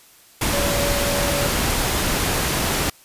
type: tone in noise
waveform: sine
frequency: 570 Hz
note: C#5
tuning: 48 cents sharp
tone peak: -24 dBFS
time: 0.53-1.47 s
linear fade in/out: 5 ms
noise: pink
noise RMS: -21 dBFS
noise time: 0.41-2.9 s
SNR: -6 dB
effects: white hiss -50 dBFS RMS until 3.04 s + resampled to 32000 Hz